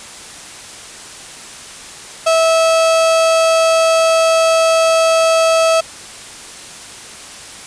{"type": "tone", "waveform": "35% pulse", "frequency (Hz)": 652, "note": "E5", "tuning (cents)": -19, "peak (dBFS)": -8, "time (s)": [2.26, 5.81], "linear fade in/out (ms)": 10, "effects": ["white hiss -33 dBFS RMS until 7.66 s", "resampled to 22050 Hz"]}